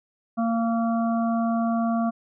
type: harmonic tone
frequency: 229.5 Hz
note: A#3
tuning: 27 cents flat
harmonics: 1 / 3 / 5 / 6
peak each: -22 / -27 / -33 / -39 dBFS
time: 0.37-2.11 s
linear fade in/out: 20 ms
effects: none